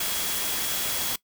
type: tone in noise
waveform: sine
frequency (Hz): 3322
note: G#7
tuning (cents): 0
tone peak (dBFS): -36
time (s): 0-1.16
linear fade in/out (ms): 5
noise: white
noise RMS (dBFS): -28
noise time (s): 0-1.16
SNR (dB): -11
effects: noise-tail reverb RT60 0.1 s tail -20 dB re dry